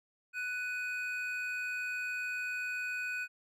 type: tone pair together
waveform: triangle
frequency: 1486.5 / 2500 Hz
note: F#6 / D#7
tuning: +8 / +8 cents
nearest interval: major sixth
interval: 900 cents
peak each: -35 / -36 dBFS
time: 0.33-3.28 s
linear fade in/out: 50 ms
effects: none